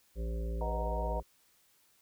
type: harmonic tone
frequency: 56.7 Hz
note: A#1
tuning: 47 cents flat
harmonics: 1 / 3 / 5 / 7 / 9 / 10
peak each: -33 / -44 / -51 / -46 / -48 / -53 dBFS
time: 0.15-1.23 s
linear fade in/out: 50 ms
type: chord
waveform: sine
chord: B major seventh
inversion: none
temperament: equal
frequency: 493.9 / 622.3 / 740 / 932.3 Hz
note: B4 / D#5 / F#5 / A#5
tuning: 0 / 0 / 0 / 0 cents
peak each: -41 / -39 / -43 / -39 dBFS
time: 0.61-1.2 s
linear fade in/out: 2 ms
effects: white hiss -68 dBFS RMS until 2.01 s